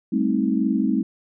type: chord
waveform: sine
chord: A half-diminished seventh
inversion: third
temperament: just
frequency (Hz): 198 / 220 / 264 / 316.8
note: G3 / A3 / C4 / Eb4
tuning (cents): +18 / 0 / +16 / +31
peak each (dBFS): -24 / -23 / -23 / -25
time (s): 0.12-1.03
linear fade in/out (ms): 10
effects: none